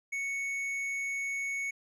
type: tone with tanh clipping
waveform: sine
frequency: 2217 Hz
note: C#7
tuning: in tune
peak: -33 dBFS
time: 0.12-1.71 s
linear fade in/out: 10 ms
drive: 8 dB
effects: none